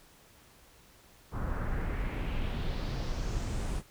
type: noise with low-pass filter sweep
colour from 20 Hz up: brown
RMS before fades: -33 dBFS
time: 1.31-3.83 s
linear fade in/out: 50 ms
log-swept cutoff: 1200 to 10000 Hz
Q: 2.3
effects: pink hiss -59 dBFS RMS until 3.9 s